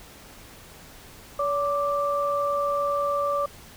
sine tone pair together, 570 / 1174.7 Hz, C#5 / D6, +48 / 0 cents, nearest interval octave + minor second, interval 1252 cents, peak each -25 dBFS, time 1.39-3.46 s, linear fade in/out 5 ms, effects pink hiss -47 dBFS RMS until 3.76 s

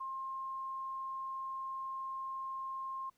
sine tone, 1063 Hz, C6, 27 cents sharp, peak -38 dBFS, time 0-3.1 s, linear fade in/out 10 ms, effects pink hiss -75 dBFS RMS until 3.17 s

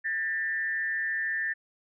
sine tone with frequency modulation, 1787 Hz, A6, 26 cents sharp, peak -27 dBFS, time 0.04-1.54 s, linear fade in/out 20 ms, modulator 152 Hz, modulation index 0.6, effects none

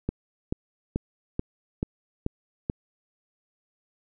click train, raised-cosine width 3 ms, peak -13 dBFS, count 7, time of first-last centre 0.09-2.699 s, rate 2.3 Hz, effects none

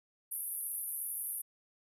white band-pass noise, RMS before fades -39 dBFS, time 0.31-1.42 s, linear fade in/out 10 ms, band 9700 to 13000 Hz, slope 96 dB/octave, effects none

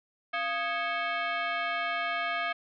sine tone with frequency modulation, 277.2 Hz, C#4, in tune, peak -28 dBFS, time 0.33-2.53 s, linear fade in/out 10 ms, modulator 966 Hz, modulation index 2.5, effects none

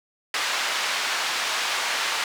pink band-pass noise, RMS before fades -26 dBFS, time 0.34-2.24 s, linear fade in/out 2 ms, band 1100 to 5400 Hz, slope 12 dB/octave, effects none

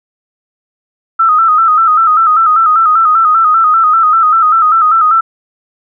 sine tone with vibrato, 1290 Hz, E6, 38 cents flat, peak -5 dBFS, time 1.19-5.21 s, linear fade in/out 10 ms, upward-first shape square, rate 5.1 Hz, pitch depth 59 cents each way, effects none

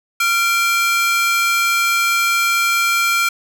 40% pulse ring-modulated tone, 1864.7 Hz, A#6, in tune, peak -10 dBFS, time 0.2-3.29 s, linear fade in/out 5 ms, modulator 487 Hz, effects none

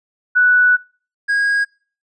sine / triangle tone pair in turn, 1480 / 1640.6 Hz, F#6 / G#6, 0 / -22 cents, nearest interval major second, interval 178 cents, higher second, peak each -9 / -12 dBFS, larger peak first, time 0.35-0.77 / 1.28-1.65 s, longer first, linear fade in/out 20 ms, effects noise-tail reverb RT60 0.4 s tail -25 dB re dry + resampled to 22050 Hz

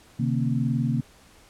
sine tone cluster, 130.4 / 151.5 / 232 / 270.2 Hz, C3 / D#3 / A#3 / C#4, -5 / -46 / -8 / -44 cents, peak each -25 / -28 / -26 / -33 dBFS, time 0.19-1.01 s, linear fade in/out 10 ms, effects pink hiss -54 dBFS RMS until 1.49 s + low-pass 11000 Hz 12 dB/octave

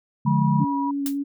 sine chord, D diminished, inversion none, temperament just, 146.83 / 176.2 / 211.4 Hz, D3 / F3 / Ab3, 0 / +16 / +31 cents, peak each -20 / -23 / -22 dBFS, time 0.25-0.65 s, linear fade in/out 10 ms
sine tone, 969 Hz, B5, 33 cents flat, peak -25 dBFS, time 0.26-0.91 s, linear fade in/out 5 ms
sine tone with vibrato, 280.3 Hz, C#4, 19 cents sharp, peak -23 dBFS, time 0.59-1.24 s, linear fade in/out 20 ms, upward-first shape square, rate 3.6 Hz, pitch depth 10 cents each way
blue noise with exponential decay, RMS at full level -26 dBFS, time 1.06-1.18 s, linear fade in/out 1 ms, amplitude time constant 24 ms
effects none

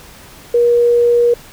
sine tone, 477 Hz, A#4, 40 cents sharp, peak -8 dBFS, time 0.54-1.34 s, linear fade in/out 5 ms, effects pink hiss -39 dBFS RMS until 1.52 s

